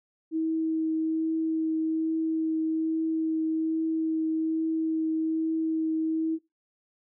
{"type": "tone with vibrato", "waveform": "sine", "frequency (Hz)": 320, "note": "D#4", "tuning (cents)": 49, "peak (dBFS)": -24, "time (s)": [0.31, 6.39], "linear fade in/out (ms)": 50, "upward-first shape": "triangle", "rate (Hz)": 1.2, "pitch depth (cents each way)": 11, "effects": ["noise-tail reverb RT60 0.2 s tail -19 dB re dry"]}